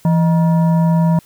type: tone with frequency modulation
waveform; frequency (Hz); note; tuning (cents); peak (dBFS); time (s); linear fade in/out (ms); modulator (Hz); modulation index
sine; 167; E3; +23; -10; 0.05-1.19; 2; 787; 0.41
effects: white hiss -49 dBFS RMS until 1.25 s